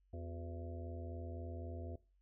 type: harmonic tone with a mistuned harmonic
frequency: 83.9 Hz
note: E2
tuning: 31 cents sharp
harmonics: 1 / 3 / 4 / 5 / 6 / 7 / 8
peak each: -44 / -53 / -53 / -59 / -56 / -60 / -55 dBFS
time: 0.13-1.96 s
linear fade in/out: 5 ms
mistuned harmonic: 4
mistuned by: +120 cents
effects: noise-tail reverb RT60 0.3 s tail -20 dB re dry + added 47 Hz sine -70 dBFS peak until 2.21 s